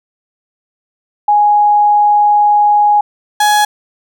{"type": "tone pair in turn", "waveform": ["sine", "35% pulse"], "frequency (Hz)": [830.6, 837.8], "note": ["G#5", "G#5"], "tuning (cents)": [0, 15], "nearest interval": "unison", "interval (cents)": 15, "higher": "second", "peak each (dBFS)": -6, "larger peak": "neither", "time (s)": [[1.28, 3.01], [3.4, 3.65]], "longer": "first", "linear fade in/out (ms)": 5, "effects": []}